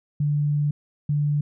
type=tone bursts at uneven times; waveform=sine; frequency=146.83 Hz; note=D3; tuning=in tune; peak=-19 dBFS; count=2; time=0.2-0.71 / 1.09-1.41 s; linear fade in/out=5 ms; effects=none